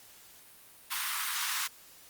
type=high-pass noise; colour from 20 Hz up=pink; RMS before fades=-33 dBFS; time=0.9-1.68 s; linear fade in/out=20 ms; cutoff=1000 Hz; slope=48 dB/octave; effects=white hiss -55 dBFS RMS until 2.09 s + Opus 48 kbps